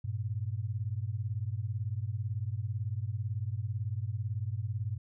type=beating tone pair; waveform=sine; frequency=99.1 / 117.1 Hz; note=G2 / A#2; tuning=+19 / +8 cents; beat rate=18 Hz; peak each=-34 / -35 dBFS; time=0.04-4.98 s; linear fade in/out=10 ms; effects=none